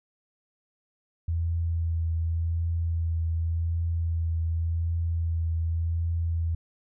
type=tone with vibrato; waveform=sine; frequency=83 Hz; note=E2; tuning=12 cents sharp; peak=-24 dBFS; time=1.28-6.55 s; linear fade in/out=5 ms; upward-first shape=triangle; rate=0.88 Hz; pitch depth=21 cents each way; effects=none